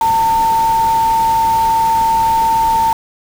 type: tone in noise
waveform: sine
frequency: 900 Hz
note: A5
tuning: 39 cents sharp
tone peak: -10 dBFS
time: 0.01-2.93 s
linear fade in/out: 2 ms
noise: pink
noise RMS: -27 dBFS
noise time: 0.01-2.93 s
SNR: +14 dB
effects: none